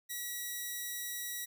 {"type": "tone", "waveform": "5% pulse", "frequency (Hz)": 1930, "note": "B6", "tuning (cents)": -40, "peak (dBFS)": -27, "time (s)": [0.09, 1.46], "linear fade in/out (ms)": 20, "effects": []}